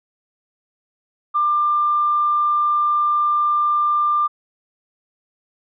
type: tone with hard clipping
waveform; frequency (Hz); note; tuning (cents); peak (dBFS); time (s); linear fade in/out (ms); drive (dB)
triangle; 1192; D6; +25; -15; 1.34-4.28; 20; 3
effects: resampled to 11025 Hz

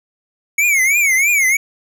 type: tone with vibrato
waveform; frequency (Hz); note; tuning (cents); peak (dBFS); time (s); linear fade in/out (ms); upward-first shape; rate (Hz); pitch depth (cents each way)
square; 2224; C#7; +5; -12; 0.58-1.57; 5; triangle; 3.1; 180
effects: none

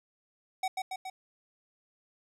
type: tone with echo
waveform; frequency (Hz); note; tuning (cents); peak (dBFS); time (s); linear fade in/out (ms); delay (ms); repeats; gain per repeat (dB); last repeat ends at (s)
square; 755; F#5; +35; -29; 0.63-0.68; 5; 140; 3; -3; 1.1
effects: low-pass 10000 Hz 12 dB/octave + 11-bit

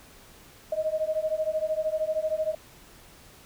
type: beating tone pair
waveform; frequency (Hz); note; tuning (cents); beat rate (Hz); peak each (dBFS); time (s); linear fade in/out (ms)
sine; 620 / 633; D#5 / D#5; -6 / +30; 13; -28; 0.72-2.55; 5
effects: pink hiss -52 dBFS RMS until 3.45 s

